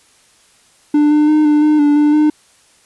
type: tone with pitch steps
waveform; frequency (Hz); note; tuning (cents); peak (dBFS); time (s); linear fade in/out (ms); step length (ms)
triangle; 296.4 / 300.1 / 305.5 / 298.3 / 303.4 / 292 / 296.8 / 303.1; D4 / D4 / D#4 / D4 / D#4 / D4 / D4 / D#4; +16 / +38 / -32 / +27 / -44 / -10 / +18 / -45; -6; 0.94-2.3; 5; 170
effects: white hiss -51 dBFS RMS until 2.85 s + resampled to 24000 Hz